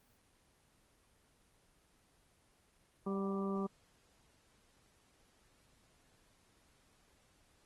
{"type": "harmonic tone with a mistuned harmonic", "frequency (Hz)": 196, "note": "G3", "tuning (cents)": 0, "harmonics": [1, 2, 3, 4, 5, 6], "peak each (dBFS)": [-36, -39, -48, -50, -50, -45], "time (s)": [3.06, 3.67], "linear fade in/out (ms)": 10, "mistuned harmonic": 4, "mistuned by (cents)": -43, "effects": ["pink hiss -70 dBFS RMS until 7.65 s", "Opus 24 kbps"]}